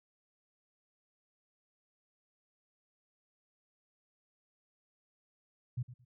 sine tone with echo, 123.47 Hz, B2, in tune, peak -32 dBFS, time 5.77-5.83 s, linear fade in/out 10 ms, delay 110 ms, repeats 2, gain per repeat -14 dB, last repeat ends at 6.05 s, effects none

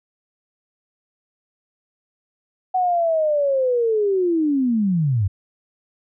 sine linear sweep, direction down, 749 to 89.2 Hz, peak -16 dBFS, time 2.74-5.28 s, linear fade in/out 10 ms, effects none

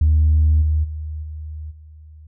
sine tone with level steps, 77 Hz, D#2, 17 cents flat, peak -10 / -14 / -25 / -28 / -39 dBFS, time 0.01-2.27 s, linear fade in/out 5 ms, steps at 0.61 / 0.83 / 1.22 / 1.7 s, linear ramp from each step 20 ms, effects tanh soft clip ceiling -8 dBFS

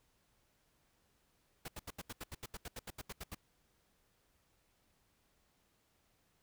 pink noise bursts, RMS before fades -45 dBFS, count 16, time 1.65-3.348 s, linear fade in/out 5 ms, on 33 ms, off 78 ms, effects pink hiss -75 dBFS RMS until 6.42 s

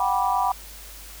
sine chord, G major seventh, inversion third, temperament just, 735 / 784 / 980 / 1176 Hz, F#5 / G5 / B5 / D6, -12 / 0 / -14 / +2 cents, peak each -26 / -25 / -23 / -28 dBFS, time 0-0.52 s, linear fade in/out 2 ms, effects added 50 Hz sine -43 dBFS peak until 1.2 s + white hiss -43 dBFS RMS until 1.2 s

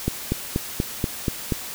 click train, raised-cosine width 3 ms, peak -8 dBFS, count 7, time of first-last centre 0.08-1.522 s, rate 4.16 Hz, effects white hiss -34 dBFS RMS until 1.74 s

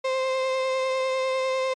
35% pulse tone with vibrato, 523.3 Hz, C5, in tune, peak -21 dBFS, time 0.04-1.74 s, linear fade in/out 10 ms, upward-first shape sine, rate 10 Hz, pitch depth 15 cents each way, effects low-pass 5000 Hz 12 dB/octave + MP3 48 kbps

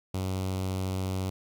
sawtooth tone with notch filter, 94.2 Hz, F#2, 32 cents sharp, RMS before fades -31 dBFS, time 0.14-1.3 s, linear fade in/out 5 ms, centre 1700 Hz, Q 1.4, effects 11-bit

